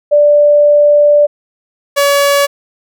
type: tone pair in turn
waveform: sine / sawtooth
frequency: 587.3 / 566.5 Hz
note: D5 / C#5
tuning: 0 / +37 cents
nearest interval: minor second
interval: 63 cents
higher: first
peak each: -4 dBFS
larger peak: neither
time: 0.11-1.27 / 1.96-2.47 s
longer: first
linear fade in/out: 20 ms
effects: none